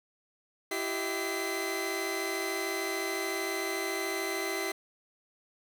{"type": "tone cluster", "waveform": "sawtooth", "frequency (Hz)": [335.3, 388.9, 632, 2038], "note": ["E4", "G4", "D#5", "C7"], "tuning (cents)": [30, -14, 27, -46], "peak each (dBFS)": [-34, -31, -37, -32], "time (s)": [0.71, 4.72], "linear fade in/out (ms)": 5, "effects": []}